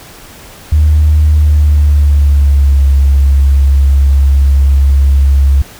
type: tone with pitch glide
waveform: sine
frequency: 76 to 68.89 Hz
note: D#2 to C#2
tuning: -40 to -10 cents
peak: -3 dBFS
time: 0.72-5.62 s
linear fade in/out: 5 ms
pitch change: -170 cents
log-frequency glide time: 1.3-2.84 s
effects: tanh soft clip ceiling 0 dBFS + pink hiss -34 dBFS RMS until 5.79 s